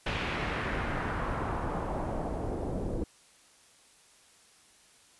pink noise with low-pass filter sweep, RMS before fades -33 dBFS, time 0.06-3.04 s, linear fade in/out 5 ms, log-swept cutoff 2900 to 430 Hz, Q 1.5, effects white hiss -60 dBFS RMS until 5.19 s + resampled to 24000 Hz

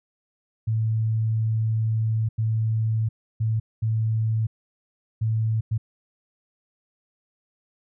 sine tone bursts at uneven times, 110.9 Hz, A2, 14 cents sharp, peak -20 dBFS, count 6, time 0.67-2.29 / 2.38-3.09 / 3.4-3.6 / 3.82-4.47 / 5.21-5.61 / 5.71-5.78 s, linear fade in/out 10 ms, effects none

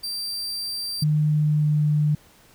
40% pulse tone, 4699 Hz, D8, in tune, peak -26 dBFS, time 0.03-1.04 s, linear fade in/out 10 ms
sine tone with pitch glide, 151.6 to 150.12 Hz, D#3 to D3, -45 to +38 cents, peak -17 dBFS, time 1.02-2.15 s, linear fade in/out 5 ms, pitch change -17 cents, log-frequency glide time 1.27-1.83 s
effects pink hiss -54 dBFS RMS until 2.54 s

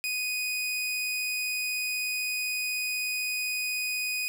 sawtooth tone, 2489 Hz, D#7, in tune, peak -25 dBFS, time 0.04-4.28 s, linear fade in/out 0 ms, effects 10-bit

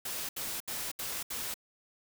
white noise bursts, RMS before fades -37 dBFS, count 5, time 0.05-1.542 s, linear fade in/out 5 ms, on 240 ms, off 73 ms, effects none

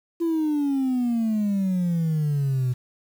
sine exponential sweep, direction down, 340.3 to 123.47 Hz, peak -18 dBFS, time 0.2-2.74 s, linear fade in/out 20 ms, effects tanh soft clip ceiling -19 dBFS + 8-bit

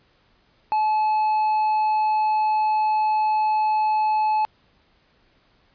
triangle tone, 860 Hz, A5, 40 cents flat, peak -16 dBFS, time 0.72-4.45 s, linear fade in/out 0 ms, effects pink hiss -61 dBFS RMS until 5.74 s + resampled to 11025 Hz

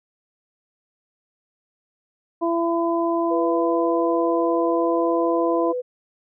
harmonic tone, 336.6 Hz, E4, 36 cents sharp, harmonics 1 / 2 / 3, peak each -21 / -24 / -26 dBFS, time 2.41-5.73 s, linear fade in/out 20 ms
sine tone with pitch glide, 493.9 to 497.9 Hz, B4 to B4, 0 to +14 cents, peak -23 dBFS, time 3.3-5.82 s, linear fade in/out 20 ms, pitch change +14 cents, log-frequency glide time 4.67-4.91 s
effects none

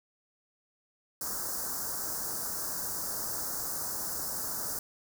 white band-stop noise, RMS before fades -35 dBFS, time 1.21-4.79 s, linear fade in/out 2 ms, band 1600 to 4900 Hz, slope 48 dB/octave, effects none

